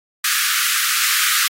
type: high-pass noise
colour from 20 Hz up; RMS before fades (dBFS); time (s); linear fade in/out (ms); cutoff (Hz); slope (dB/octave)
pink; -18; 0.24-1.48; 5; 1200; 96
effects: AAC 48 kbps